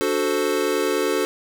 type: chord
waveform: square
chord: D dominant seventh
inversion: none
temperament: equal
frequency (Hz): 293.7 / 370 / 440 / 523.3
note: D4 / F#4 / A4 / C5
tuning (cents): 0 / 0 / 0 / 0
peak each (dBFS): -28 / -25 / -24 / -28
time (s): 0.01-1.25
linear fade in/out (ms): 0
effects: none